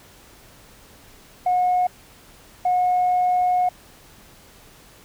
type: tone bursts at uneven times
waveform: sine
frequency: 725 Hz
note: F#5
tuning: 35 cents flat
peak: -15 dBFS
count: 2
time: 1.46-1.87 / 2.65-3.69 s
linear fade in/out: 5 ms
effects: tanh soft clip ceiling -13 dBFS + pink hiss -49 dBFS RMS until 5.04 s